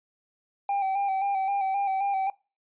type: tone with vibrato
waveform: triangle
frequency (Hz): 784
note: G5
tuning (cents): 0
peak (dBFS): -22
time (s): 0.69-2.3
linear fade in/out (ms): 2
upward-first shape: square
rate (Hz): 3.8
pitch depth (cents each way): 35
effects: noise-tail reverb RT60 0.3 s tail -23 dB re dry + resampled to 8000 Hz